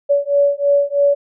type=beating tone pair; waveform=sine; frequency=567 / 570.1 Hz; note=C#5 / C#5; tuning=+39 / +48 cents; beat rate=3.1 Hz; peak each=-15 dBFS; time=0.09-1.15 s; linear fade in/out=20 ms; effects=none